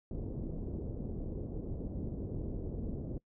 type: low-pass noise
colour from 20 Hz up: pink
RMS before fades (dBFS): -39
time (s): 0.11-3.18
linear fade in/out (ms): 2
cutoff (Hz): 450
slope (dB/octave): 24
effects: noise-tail reverb RT60 0.1 s tail -22 dB re dry